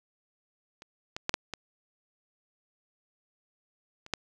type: clicks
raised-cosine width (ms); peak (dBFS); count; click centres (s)
0.2; -29 / -18 / -10 / -8 / -18 / -29 / -11; 7; 0.821 / 1.165 / 1.294 / 1.341 / 1.537 / 4.064 / 4.137
effects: none